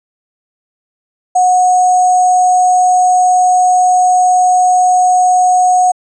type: tone with sample-and-hold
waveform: sine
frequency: 731 Hz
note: F#5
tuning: 21 cents flat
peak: -6 dBFS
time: 1.35-5.92 s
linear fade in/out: 10 ms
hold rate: 7350 Hz
effects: resampled to 22050 Hz